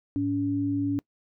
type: tone pair together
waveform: sine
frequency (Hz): 106.5 / 283.3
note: G#2 / C#4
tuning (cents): +44 / +38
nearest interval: octave + perfect fourth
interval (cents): 1694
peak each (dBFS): -32 / -24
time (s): 0.16-0.99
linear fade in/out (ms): 0
effects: noise-tail reverb RT60 0.1 s tail -24 dB re dry